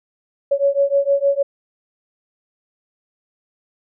sine beating tone pair, 556 / 562.5 Hz, C#5 / C#5, +5 / +25 cents, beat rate 6.5 Hz, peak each -17 dBFS, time 0.51-1.43 s, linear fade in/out 10 ms, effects none

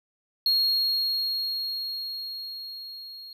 triangle tone with level ramp, 4281 Hz, C8, 39 cents sharp, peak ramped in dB -18 to -39 dBFS, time 0.46-3.33 s, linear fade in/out 2 ms, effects none

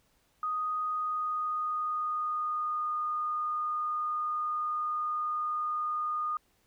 sine tone with pitch glide, 1244.5 to 1225.2 Hz, D#6 to D#6, 0 to -27 cents, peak -29 dBFS, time 0.43-6.37 s, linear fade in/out 2 ms, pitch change -27 cents, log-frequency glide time 0.82-2.95 s, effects pink hiss -70 dBFS RMS until 6.66 s

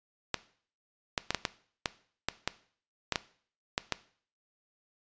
clicks, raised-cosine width 0.2 ms, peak -10 dBFS, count 12, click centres 0.343 / 1.178 / 1.306 / 1.347 / 1.452 / 1.858 / 2.286 / 2.476 / 3.123 / 3.158 / 3.779 / 3.923 s, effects noise-tail reverb RT60 0.5 s tail -17 dB re dry + resampled to 16000 Hz

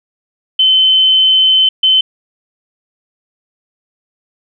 sine tone bursts at uneven times, 3063 Hz, G7, 41 cents flat, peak -6 dBFS, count 2, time 0.59-1.69 / 1.83-2.01 s, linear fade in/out 5 ms, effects none

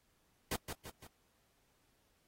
pink noise with echo, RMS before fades -37 dBFS, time 0.51-0.56 s, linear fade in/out 5 ms, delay 170 ms, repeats 3, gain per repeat -6 dB, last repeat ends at 1.07 s, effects pink hiss -75 dBFS RMS until 2.27 s + AAC 48 kbps

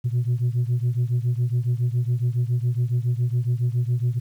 sine beating tone pair, 119.3 / 126.5 Hz, A#2 / B2, +41 / +42 cents, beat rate 7.2 Hz, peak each -20 / -22 dBFS, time 0.04-4.2 s, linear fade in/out 20 ms, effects tanh soft clip ceiling -16 dBFS + 9-bit

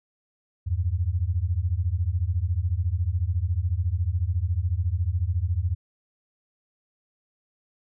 sine beating tone pair, 81.4 / 95.4 Hz, E2 / G2, -21 / -47 cents, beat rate 14 Hz, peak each -25 dBFS, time 0.66-5.75 s, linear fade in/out 20 ms, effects none

